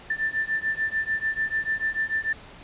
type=beating tone pair; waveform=sine; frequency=1770 / 1776.8 Hz; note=A6 / A6; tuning=+10 / +16 cents; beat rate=6.8 Hz; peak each=-27 dBFS; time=0.1-2.33 s; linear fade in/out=5 ms; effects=pink hiss -46 dBFS RMS until 2.63 s + resampled to 8000 Hz